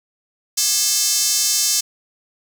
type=tone with high-pass filter; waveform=square; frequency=239.6 Hz; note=A#3; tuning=48 cents sharp; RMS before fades=-18 dBFS; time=0.57-1.81 s; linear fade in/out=10 ms; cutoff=5900 Hz; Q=2.2; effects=none